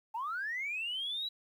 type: linear sweep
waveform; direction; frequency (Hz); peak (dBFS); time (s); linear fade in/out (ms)
sine; up; 853 to 3951; -33; 0.14-1.29; 10
effects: tanh soft clip ceiling -30 dBFS + 11-bit